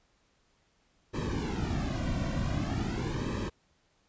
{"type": "noise with flanger", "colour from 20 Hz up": "brown", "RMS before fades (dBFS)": -32, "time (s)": [1.13, 3.5], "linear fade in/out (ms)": 20, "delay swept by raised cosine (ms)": [1.4, 2.39], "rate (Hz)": 0.45, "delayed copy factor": -0.85, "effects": ["pink hiss -70 dBFS RMS until 4.08 s", "resampled to 16000 Hz"]}